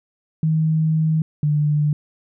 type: tone pair in turn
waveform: sine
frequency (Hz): 158.1 / 148.91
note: D#3 / D3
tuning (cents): +28 / +24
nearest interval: minor second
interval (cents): 104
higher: first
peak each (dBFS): -15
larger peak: neither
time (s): 0.43-1.22 / 1.43-1.93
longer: first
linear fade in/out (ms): 2
effects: none